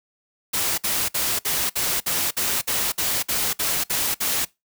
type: noise bursts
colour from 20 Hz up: white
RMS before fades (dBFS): -23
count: 13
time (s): 0.53-4.452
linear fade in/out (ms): 10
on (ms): 250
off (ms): 56
effects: noise-tail reverb RT60 0.2 s tail -22 dB re dry